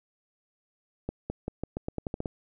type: accelerating click train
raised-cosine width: 2 ms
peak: -18 dBFS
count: 11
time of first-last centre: 1.09-2.258 s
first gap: 210 ms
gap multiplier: 0.86
effects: none